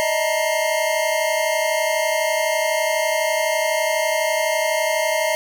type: tone cluster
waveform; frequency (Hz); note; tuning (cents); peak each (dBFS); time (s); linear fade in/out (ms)
square; 604 / 636 / 895 / 951 / 2111; D5 / D#5 / A5 / A#5 / C7; +48 / +38 / +29 / +34 / +15; -26 / -22 / -29 / -29 / -26; 0-5.35; 0
effects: none